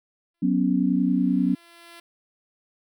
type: tone with exponential growth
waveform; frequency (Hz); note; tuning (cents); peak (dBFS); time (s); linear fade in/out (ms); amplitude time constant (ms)
5% pulse; 340; F4; -46; -31; 0.34-2; 5; 360
type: chord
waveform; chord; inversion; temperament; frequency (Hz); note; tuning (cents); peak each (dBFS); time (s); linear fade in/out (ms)
sine; F# suspended fourth; none; equal; 185 / 246.9 / 277.2; F#3 / B3 / C#4; 0 / 0 / 0; -23; 0.42-1.55; 10
effects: none